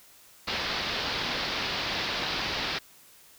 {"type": "low-pass noise", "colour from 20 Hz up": "white", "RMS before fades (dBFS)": -31, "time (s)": [0.47, 2.79], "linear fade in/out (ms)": 10, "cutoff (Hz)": 4900, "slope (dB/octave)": 48, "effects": ["white hiss -55 dBFS RMS until 3.38 s"]}